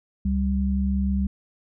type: tone pair together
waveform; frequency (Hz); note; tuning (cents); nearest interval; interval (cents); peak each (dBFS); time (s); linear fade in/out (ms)
sine; 69.3 / 196.01; C#2 / G3; 0 / 0; octave + tritone; 1800; -23; 0.25-1.27; 5
effects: none